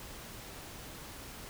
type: silence
effects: pink hiss -47 dBFS RMS until 1.49 s